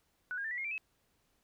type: tone with pitch steps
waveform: sine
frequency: 1480 / 1623.3 / 1780.5 / 1952.9 / 2142 / 2349 / 2577 Hz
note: F#6 / G#6 / A6 / B6 / C7 / D7 / E7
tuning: 0 / -40 / +20 / -20 / +40 / 0 / -40 cents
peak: -35 dBFS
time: 0.31-0.779 s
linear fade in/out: 0 ms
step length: 67 ms
effects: pink hiss -75 dBFS RMS until 1.43 s